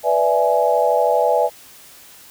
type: chord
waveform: sine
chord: E dominant seventh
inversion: second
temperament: equal with one note detuned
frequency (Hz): 493.9 / 587.3 / 659.3 / 837.4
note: B4 / D5 / E5 / G#5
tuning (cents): 0 / 0 / 0 / +14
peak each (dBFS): -19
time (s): 0.03-1.5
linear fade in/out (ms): 50
effects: white hiss -44 dBFS RMS until 2.3 s